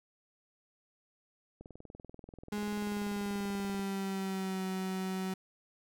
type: click train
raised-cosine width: 2 ms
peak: -35 dBFS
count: 46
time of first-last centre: 1.61-3.794 s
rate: 20.6 Hz
type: tone with pitch glide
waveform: 35% pulse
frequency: 207.7 to 188.27 Hz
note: G#3 to F#3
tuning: 0 to +30 cents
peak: -32 dBFS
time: 2.52-5.34 s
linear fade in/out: 5 ms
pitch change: -170 cents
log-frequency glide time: 2.78-4.64 s
effects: none